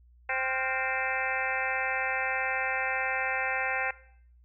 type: harmonic tone with a mistuned harmonic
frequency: 261.6 Hz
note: C4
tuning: in tune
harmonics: 2 / 3 / 4 / 5 / 6 / 7 / 8 / 9 / 10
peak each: -38 / -34 / -40 / -39 / -35 / -34 / -35 / -38 / -37 dBFS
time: 0.29-3.91 s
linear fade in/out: 5 ms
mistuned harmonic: 5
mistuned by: +120 cents
effects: noise-tail reverb RT60 0.6 s tail -18 dB re dry + added 60 Hz sine -55 dBFS peak until 4.44 s